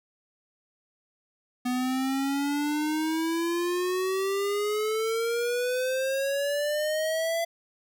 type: exponential sweep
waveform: square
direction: up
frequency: 246.9 to 676 Hz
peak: -26 dBFS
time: 1.65-7.45 s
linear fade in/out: 10 ms
effects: none